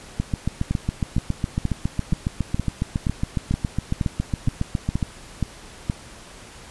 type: two click trains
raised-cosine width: 5 ms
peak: -9 / -9 dBFS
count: 12 / 36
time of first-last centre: 0.71-5.899 / 0.2-5.028 s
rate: 2.12 / 7.25 Hz
effects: pink hiss -43 dBFS RMS until 6.7 s + resampled to 24000 Hz